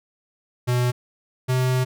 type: tone pair in turn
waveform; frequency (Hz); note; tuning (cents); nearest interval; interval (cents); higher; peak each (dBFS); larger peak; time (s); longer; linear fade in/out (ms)
square; 123.47 / 128.06; B2 / C3; 0 / -37; minor second; 63; second; -19; neither; 0.67-0.92 / 1.48-1.85; second; 20
effects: none